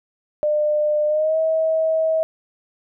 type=tone with pitch glide; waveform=sine; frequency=601 to 640.4 Hz; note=D5 to D#5; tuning=+40 to +50 cents; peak=-16 dBFS; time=0.43-2.23 s; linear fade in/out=0 ms; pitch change=+110 cents; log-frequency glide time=1.07-1.38 s; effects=none